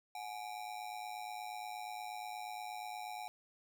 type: ring-modulated tone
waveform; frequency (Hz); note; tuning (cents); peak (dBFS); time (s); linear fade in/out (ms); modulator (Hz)
square; 784; G5; 0; -40; 0.15-3.28; 0; 54.2
effects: none